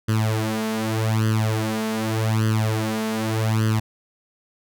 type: tone with flanger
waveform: sawtooth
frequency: 110 Hz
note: A2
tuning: in tune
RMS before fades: -22 dBFS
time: 0.08-3.8 s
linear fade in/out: 10 ms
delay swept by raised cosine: 0.64 to 4.44 ms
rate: 0.84 Hz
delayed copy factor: +0.95
effects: none